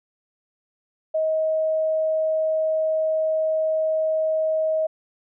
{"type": "tone", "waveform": "sine", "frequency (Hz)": 632, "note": "D#5", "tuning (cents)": 27, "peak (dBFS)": -19, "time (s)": [1.14, 4.87], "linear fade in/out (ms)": 10, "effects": []}